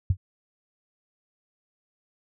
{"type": "tone with exponential decay", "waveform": "sine", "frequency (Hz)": 92.5, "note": "F#2", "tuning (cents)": 0, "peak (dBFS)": -15, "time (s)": [0.1, 0.17], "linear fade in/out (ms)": 5, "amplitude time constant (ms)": 15, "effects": []}